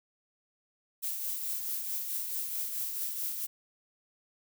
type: noise with tremolo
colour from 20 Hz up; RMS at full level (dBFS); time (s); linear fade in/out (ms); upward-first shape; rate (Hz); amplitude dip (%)
violet; -33; 1.02-3.47; 20; triangle; 4.6; 45
effects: none